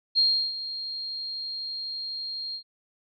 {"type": "tone with ADSR envelope", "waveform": "sine", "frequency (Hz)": 4224, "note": "C8", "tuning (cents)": 16, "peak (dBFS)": -17, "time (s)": [0.15, 2.63], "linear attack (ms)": 33, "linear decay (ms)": 340, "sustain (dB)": -14, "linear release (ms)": 84, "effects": []}